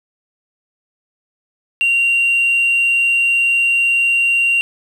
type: tone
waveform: sine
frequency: 2762 Hz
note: F7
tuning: 20 cents flat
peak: -10 dBFS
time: 1.81-4.61 s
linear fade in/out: 0 ms
effects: tanh soft clip ceiling -9 dBFS + 7-bit